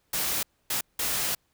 white noise bursts at uneven times, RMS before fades -28 dBFS, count 3, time 0.13-0.43 / 0.7-0.81 / 0.99-1.35 s, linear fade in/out 5 ms, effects pink hiss -71 dBFS RMS until 1.53 s

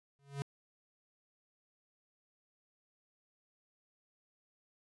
square tone with exponential growth, 140.1 Hz, C#3, 19 cents sharp, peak -33 dBFS, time 0.19-0.42 s, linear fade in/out 0 ms, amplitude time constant 48 ms, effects resampled to 24000 Hz

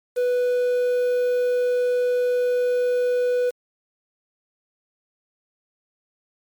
triangle tone with quantisation, 493.9 Hz, B4, in tune, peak -16 dBFS, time 0.16-3.51 s, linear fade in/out 20 ms, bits 7, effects MP3 96 kbps

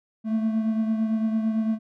triangle beating tone pair, 220 / 228.9 Hz, A3 / A#3, 0 / -31 cents, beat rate 8.9 Hz, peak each -20 / -29 dBFS, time 0.24-1.79 s, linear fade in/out 50 ms, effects none

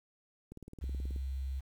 click train, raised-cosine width 3 ms, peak -34 dBFS, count 13, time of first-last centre 0.52-1.162 s, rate 18.7 Hz
sine tone with pitch glide, 66 to 66.57 Hz, C2 to C2, +16 to +31 cents, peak -34 dBFS, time 0.81-1.61 s, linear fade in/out 20 ms, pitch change +15 cents, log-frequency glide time 1.03-1.18 s
effects 10-bit

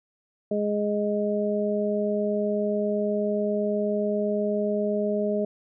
harmonic tone, 207.7 Hz, G#3, in tune, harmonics 1 / 2 / 3, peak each -27 / -27 / -27 dBFS, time 0.51-5.45 s, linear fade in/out 5 ms, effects none

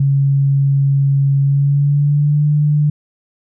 sine tone with pitch glide, 138.59 to 148.54 Hz, C#3 to D3, 0 to +20 cents, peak -10 dBFS, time 0-2.9 s, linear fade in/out 5 ms, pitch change +120 cents, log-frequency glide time 1.4-2.45 s, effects none

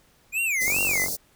square tone with vibrato, 2362 Hz, D7, 9 cents sharp, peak -23 dBFS, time 0.32-1.08 s, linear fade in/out 50 ms, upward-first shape sine, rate 2.5 Hz, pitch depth 270 cents each way
white band-stop noise, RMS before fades -29 dBFS, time 0.6-1.17 s, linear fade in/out 20 ms, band 690 to 4500 Hz, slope 48 dB/octave
click train, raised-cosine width 1 ms, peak -20 dBFS, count 20, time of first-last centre 0.68-1.083 s, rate 47.1 Hz
effects pink hiss -60 dBFS RMS until 1.35 s

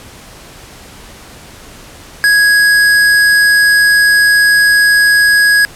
sine tone with hard clipping, 1661.2 Hz, G#6, in tune, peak -7 dBFS, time 2.24-5.65 s, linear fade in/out 0 ms, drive 18 dB, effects pink hiss -35 dBFS RMS until 5.75 s + low-pass 12000 Hz 12 dB/octave

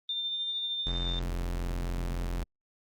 sine tone with tremolo, 3601 Hz, A7, 39 cents sharp, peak -29 dBFS, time 0.09-1.19 s, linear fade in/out 2 ms, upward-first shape sine, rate 13 Hz, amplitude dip 30%
45% pulse tone, 43.65 Hz, F1, in tune, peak -30 dBFS, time 0.86-2.44 s, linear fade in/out 10 ms
effects Opus 24 kbps

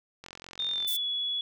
click train, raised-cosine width 0.2 ms, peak -26 dBFS, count 28, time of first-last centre 0.24-0.848 s, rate 44.4 Hz
sine tone with pitch glide, 3631 to 3388 Hz, A#7 to G#7, -46 to +34 cents, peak -28 dBFS, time 0.59-1.41 s, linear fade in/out 2 ms, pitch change -120 cents, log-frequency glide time 0.7-1.04 s
violet noise, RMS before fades -33 dBFS, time 0.87-0.97 s, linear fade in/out 10 ms
effects none

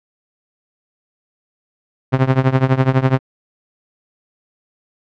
sawtooth tone with tremolo, 131.5 Hz, C3, 9 cents sharp, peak -4 dBFS, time 2.12-3.19 s, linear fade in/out 20 ms, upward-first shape triangle, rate 12 Hz, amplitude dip 95%, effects low-pass 2000 Hz 12 dB/octave

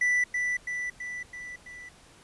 triangle tone with echo, 1975.5 Hz, B6, in tune, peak -20 dBFS, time 0.01-0.24 s, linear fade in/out 5 ms, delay 330 ms, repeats 5, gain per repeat -4 dB, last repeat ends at 1.89 s, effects pink hiss -55 dBFS RMS until 2.23 s + resampled to 24000 Hz

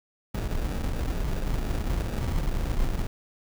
brown noise with sample-and-hold, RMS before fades -27 dBFS, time 0.34-3.07 s, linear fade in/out 5 ms, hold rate 1050 Hz, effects none

